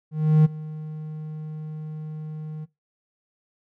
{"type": "tone with ADSR envelope", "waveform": "triangle", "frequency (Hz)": 154.7, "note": "D#3", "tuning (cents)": -10, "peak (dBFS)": -9, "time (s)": [0.11, 2.66], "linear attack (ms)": 340, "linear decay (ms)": 18, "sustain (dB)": -20, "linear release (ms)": 25, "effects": ["noise-tail reverb RT60 0.2 s tail -19 dB re dry"]}